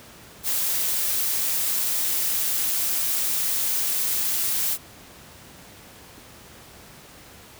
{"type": "noise with high-pass filter sweep", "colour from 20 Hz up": "blue", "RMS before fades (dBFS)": -24, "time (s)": [0.43, 4.78], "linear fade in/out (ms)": 50, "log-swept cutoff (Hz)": [360, 230], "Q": 1.8, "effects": ["pink hiss -46 dBFS RMS until 7.59 s", "high-pass 60 Hz 12 dB/octave"]}